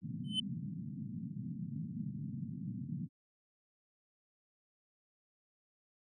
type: band-pass noise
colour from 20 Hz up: pink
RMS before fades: -42 dBFS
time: 0.01-3.09 s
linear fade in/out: 50 ms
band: 120 to 240 Hz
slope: 48 dB/octave
type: tone with exponential growth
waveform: triangle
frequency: 3048 Hz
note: G7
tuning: 49 cents flat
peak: -26 dBFS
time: 0.24-0.4 s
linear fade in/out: 5 ms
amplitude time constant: 34 ms
effects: resampled to 24000 Hz